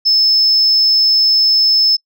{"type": "tone", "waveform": "sine", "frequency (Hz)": 5240, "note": "E8", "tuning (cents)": -11, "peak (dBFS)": -7, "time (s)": [0.05, 1.97], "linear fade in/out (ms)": 20, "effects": ["noise-tail reverb RT60 0.1 s tail -25 dB re dry", "tanh soft clip ceiling -5 dBFS"]}